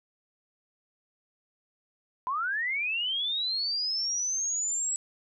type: linear sweep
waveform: sine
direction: up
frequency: 980 to 7800 Hz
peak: -27 dBFS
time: 2.27-4.96 s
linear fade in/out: 0 ms
effects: none